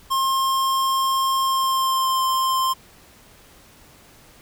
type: tone with pitch glide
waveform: square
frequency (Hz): 1066 to 1049.5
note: C6 to C6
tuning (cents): +32 to +5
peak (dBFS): -19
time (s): 0.1-2.74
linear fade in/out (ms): 20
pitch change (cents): -27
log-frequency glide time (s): 1.41-2.16
effects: pink hiss -50 dBFS RMS until 4.41 s